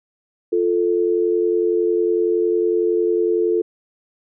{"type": "tone pair together", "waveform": "sine", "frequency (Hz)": [349.5, 440.4], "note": ["F4", "A4"], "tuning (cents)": [1, 2], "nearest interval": "major third", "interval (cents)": 401, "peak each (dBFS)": [-18, -18], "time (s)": [0.52, 3.62], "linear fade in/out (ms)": 10, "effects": []}